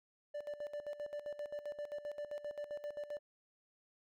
triangle tone with tremolo, 587.3 Hz, D5, in tune, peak -37 dBFS, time 0.34-3.19 s, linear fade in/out 10 ms, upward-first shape square, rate 7.6 Hz, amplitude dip 75%, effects none

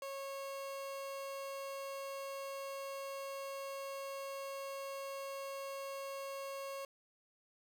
30% pulse tone, 548 Hz, C#5, 20 cents flat, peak -39 dBFS, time 0.02-6.85 s, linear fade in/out 2 ms, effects none

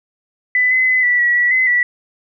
sine tone with pitch steps, 1998 / 2033 / 2021 / 1961 / 1930 / 1944 / 2038 / 1953 Hz, B6 / B6 / B6 / B6 / B6 / B6 / C7 / B6, +20 / +50 / +39 / -13 / -40 / -28 / -46 / -20 cents, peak -11 dBFS, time 0.55-1.83 s, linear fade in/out 2 ms, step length 160 ms, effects none

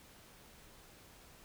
silence, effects pink hiss -59 dBFS RMS until 1.44 s

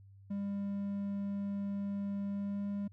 triangle tone with pitch glide, 200 to 201.6 Hz, G3 to G3, +35 to +49 cents, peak -32 dBFS, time 0.3-2.88 s, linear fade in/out 10 ms, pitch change +14 cents, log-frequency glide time 2.31-2.68 s, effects added 98 Hz sine -54 dBFS peak until 2.92 s

